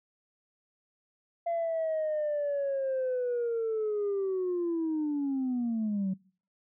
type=linear sweep; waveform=sine; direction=down; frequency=684 to 185 Hz; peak=-26 dBFS; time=1.46-6.14 s; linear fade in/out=10 ms; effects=noise-tail reverb RT60 0.5 s tail -25 dB re dry + tanh soft clip ceiling -25 dBFS